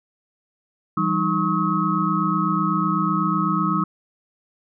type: tone cluster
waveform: sine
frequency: 167.5 / 195.5 / 309.9 / 1099 / 1277 Hz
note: E3 / G3 / D#4 / C#6 / D#6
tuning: +28 / -4 / -7 / -15 / +45 cents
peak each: -25 / -24 / -26 / -26 / -23 dBFS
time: 0.97-3.84 s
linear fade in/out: 5 ms
effects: none